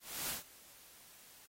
white noise with ADSR envelope, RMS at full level -38 dBFS, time 0-1.46 s, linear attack 290 ms, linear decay 140 ms, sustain -21 dB, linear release 4 ms, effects AAC 48 kbps

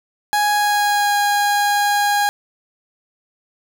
30% pulse tone with pitch glide, 830.6 to 819.2 Hz, G#5 to G#5, 0 to -24 cents, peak -12 dBFS, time 0.33-2.29 s, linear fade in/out 0 ms, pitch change -24 cents, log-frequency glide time 0.51-1.15 s, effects none

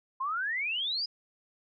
sine exponential sweep, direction up, 1023 to 5060 Hz, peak -29 dBFS, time 0.2-1.06 s, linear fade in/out 10 ms, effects none

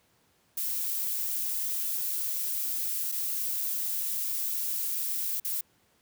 violet noise with dropouts, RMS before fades -31 dBFS, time 0.57-5.61 s, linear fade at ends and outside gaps 5 ms, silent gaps 3.118-3.121 / 5.4-5.447 s, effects pink hiss -67 dBFS RMS until 6.01 s + high-pass 80 Hz 12 dB/octave

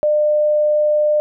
sine tone, 601 Hz, D5, 40 cents sharp, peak -12 dBFS, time 0.03-1.2 s, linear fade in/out 0 ms, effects none

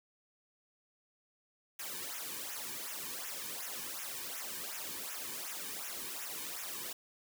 white noise with flanger, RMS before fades -42 dBFS, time 1.79-6.93 s, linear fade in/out 5 ms, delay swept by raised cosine 0.22 to 1.52 ms, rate 2.7 Hz, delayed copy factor -0.9, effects none

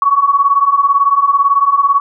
sine beating tone pair, 1108.7 / 1126.7 Hz, C#6 / C#6, 0 / +28 cents, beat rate 18 Hz, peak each -13 / -10 dBFS, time 0.02-2 s, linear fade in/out 2 ms, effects none

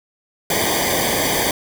pink noise with comb filter, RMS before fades -19 dBFS, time 0.5-1.51 s, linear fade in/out 2 ms, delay 0.74 ms, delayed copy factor -0.95, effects none

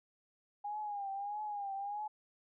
sine tone with vibrato, 815 Hz, G#5, 33 cents flat, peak -37 dBFS, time 0.64-2.08 s, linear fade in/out 10 ms, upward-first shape triangle, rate 1.6 Hz, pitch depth 83 cents each way, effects none

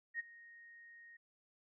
sine tone with ADSR envelope, 1864.7 Hz, A#6, in tune, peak -35 dBFS, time 0.14-1.17 s, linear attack 54 ms, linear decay 19 ms, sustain -20 dB, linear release 8 ms, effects none

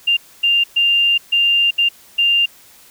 sine tone bursts at uneven times, 2794 Hz, F7, in tune, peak -11 dBFS, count 6, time 0.07-0.17 / 0.43-0.64 / 0.76-1.18 / 1.32-1.71 / 1.78-1.89 / 2.18-2.46 s, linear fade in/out 10 ms, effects white hiss -46 dBFS RMS until 2.9 s

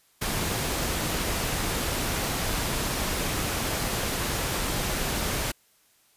pink noise, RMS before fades -28 dBFS, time 0.21-5.52 s, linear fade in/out 10 ms, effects white hiss -63 dBFS RMS until 6.16 s + resampled to 32000 Hz

